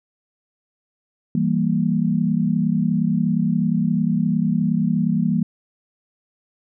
sine chord, E diminished, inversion none, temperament equal, 164.81 / 196 / 233.1 Hz, E3 / G3 / Bb3, 0 / 0 / 0 cents, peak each -21 dBFS, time 1.35-5.43 s, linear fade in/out 2 ms, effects none

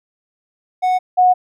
triangle / sine tone pair in turn, 737 / 730.6 Hz, F#5 / F#5, -7 / -22 cents, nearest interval unison, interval 15 cents, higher first, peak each -11 / -8 dBFS, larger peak second, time 0.82-0.99 / 1.17-1.34 s, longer neither, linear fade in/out 20 ms, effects none

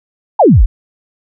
sine exponential sweep, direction down, 960 to 31.46 Hz, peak -3 dBFS, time 0.39-0.66 s, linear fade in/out 10 ms, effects none

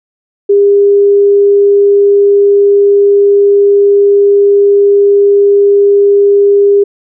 sine tone, 403.2 Hz, G4, 49 cents sharp, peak -3 dBFS, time 0.49-6.84 s, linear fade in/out 10 ms, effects none

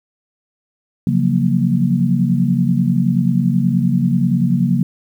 sine chord, Gb major seventh, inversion second, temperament equal with one note detuned, 136.45 / 174.61 / 185 / 233.1 Hz, Db3 / F3 / Gb3 / Bb3, -27 / 0 / 0 / 0 cents, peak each -18 dBFS, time 1.07-4.83 s, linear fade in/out 2 ms, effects 8-bit

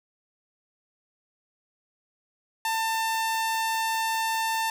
sawtooth tone, 895 Hz, A5, 29 cents sharp, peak -21 dBFS, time 2.65-4.7 s, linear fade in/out 2 ms, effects none

